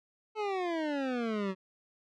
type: exponential sweep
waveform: 25% pulse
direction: down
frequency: 438.4 to 185.4 Hz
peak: -27 dBFS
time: 0.35-1.55 s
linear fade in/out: 50 ms
effects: low-pass 3000 Hz 12 dB/octave